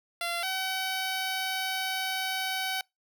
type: tone pair in turn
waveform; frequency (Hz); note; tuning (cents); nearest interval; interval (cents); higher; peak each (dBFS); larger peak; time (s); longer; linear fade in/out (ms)
10% pulse; 687 / 759.1; F5 / F#5; -29 / +44; major second; 173; second; -21; neither; 0.21-0.43 / 0.43-2.81; second; 2
effects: noise-tail reverb RT60 0.2 s tail -26 dB re dry